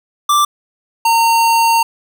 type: tone pair in turn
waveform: square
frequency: 1175 / 917.2 Hz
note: D6 / A#5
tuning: +1 / -28 cents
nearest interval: major third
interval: 429 cents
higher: first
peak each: -10 dBFS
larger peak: neither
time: 0.29-0.45 / 1.05-1.83 s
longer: second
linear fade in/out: 5 ms
effects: none